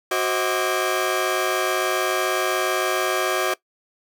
30% pulse tone cluster, 370.5 / 527 / 634 / 1172 / 1618 Hz, F#4 / C5 / D#5 / D6 / G#6, +2 / +12 / +32 / -4 / -46 cents, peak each -22 / -26 / -24 / -25 / -26 dBFS, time 0.11-3.54 s, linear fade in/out 5 ms, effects noise-tail reverb RT60 0.1 s tail -19 dB re dry

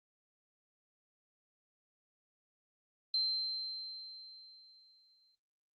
sine tone with exponential decay, 4119 Hz, C8, 28 cents flat, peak -29 dBFS, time 3.14-5.35 s, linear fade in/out 2 ms, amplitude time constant 480 ms, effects noise-tail reverb RT60 0.5 s tail -24 dB re dry + Opus 48 kbps

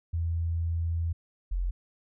sine tone pair in turn, 83.5 / 44.39 Hz, E2 / F1, +23 / +29 cents, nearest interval major seventh, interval 1094 cents, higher first, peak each -26 dBFS, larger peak neither, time 0.13-1.13 / 1.51-1.71 s, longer first, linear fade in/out 10 ms, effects none

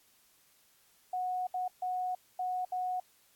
sine tone bursts at uneven times, 733 Hz, F#5, 16 cents flat, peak -31 dBFS, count 5, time 1.13-1.47 / 1.54-1.68 / 1.82-2.15 / 2.39-2.65 / 2.72-3 s, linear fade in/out 5 ms, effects white hiss -66 dBFS RMS until 3.35 s + AAC 64 kbps

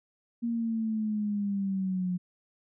sine linear sweep, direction down, 235.8 to 178.4 Hz, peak -27 dBFS, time 0.42-2.18 s, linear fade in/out 20 ms, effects none

